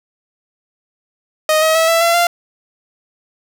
sawtooth tone with pitch steps, 622.3 / 635.7 / 649.5 / 663.5 / 677.8 / 692.5 Hz, D#5 / D#5 / E5 / E5 / E5 / F5, 0 / +37 / -26 / +11 / +48 / -15 cents, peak -7 dBFS, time 1.49-2.27 s, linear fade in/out 2 ms, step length 130 ms, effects none

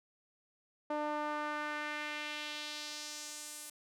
sawtooth tone with band-pass filter sweep, 299.1 Hz, D4, 32 cents sharp, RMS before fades -40 dBFS, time 0.9-3.7 s, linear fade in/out 5 ms, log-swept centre 740 to 10000 Hz, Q 1.6, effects none

